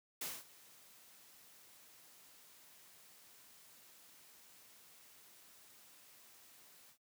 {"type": "noise with ADSR envelope", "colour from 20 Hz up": "white", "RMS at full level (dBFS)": -41, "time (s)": [0.21, 6.98], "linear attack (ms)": 6, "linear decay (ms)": 220, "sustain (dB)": -21, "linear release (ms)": 88, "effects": ["noise-tail reverb RT60 0.1 s tail -22 dB re dry", "high-pass 100 Hz 12 dB/octave"]}